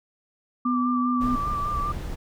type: tone with vibrato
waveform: sine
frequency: 1174.7 Hz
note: D6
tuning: in tune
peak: -25 dBFS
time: 0.65-1.92 s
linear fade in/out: 5 ms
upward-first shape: sine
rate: 5 Hz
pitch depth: 31 cents each way
type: tone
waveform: sine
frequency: 249.3 Hz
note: B3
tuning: 16 cents sharp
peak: -22 dBFS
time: 0.65-1.36 s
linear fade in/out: 10 ms
type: noise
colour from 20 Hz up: brown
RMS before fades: -31 dBFS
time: 1.2-2.16 s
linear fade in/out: 20 ms
effects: none